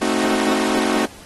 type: chord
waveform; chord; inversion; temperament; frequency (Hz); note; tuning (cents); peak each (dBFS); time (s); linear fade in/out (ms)
sawtooth; A diminished seventh; none; equal with one note detuned; 220 / 265 / 311.1 / 370; A3 / C4 / Eb4 / Gb4; 0 / +22 / 0 / 0; -19; 0.01-1.06; 10
effects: pink hiss -42 dBFS RMS until 1.25 s + AAC 32 kbps